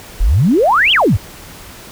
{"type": "exponential two-way sweep", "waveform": "sine", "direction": "up then down", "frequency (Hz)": [34.65, 3382, 75.2], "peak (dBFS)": -8, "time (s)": [0.2, 1.17], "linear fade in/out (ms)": 10, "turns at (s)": 0.92, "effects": ["pink hiss -35 dBFS RMS until 1.91 s"]}